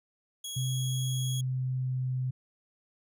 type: tone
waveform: 20% pulse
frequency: 3322 Hz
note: G#7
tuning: in tune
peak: -31 dBFS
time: 0.44-1.41 s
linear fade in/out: 5 ms
type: tone with pitch glide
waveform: sine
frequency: 129.5 to 128.53 Hz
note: C3 to C3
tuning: -17 to -30 cents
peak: -28 dBFS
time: 0.56-2.31 s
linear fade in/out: 10 ms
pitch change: -13 cents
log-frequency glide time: 0.88-2.11 s
effects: none